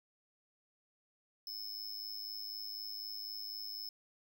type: tone with amplitude modulation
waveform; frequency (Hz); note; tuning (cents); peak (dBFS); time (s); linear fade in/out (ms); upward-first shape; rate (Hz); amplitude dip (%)
square; 5220; E8; -18; -38; 1.47-3.89; 2; sine; 104; 85
effects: none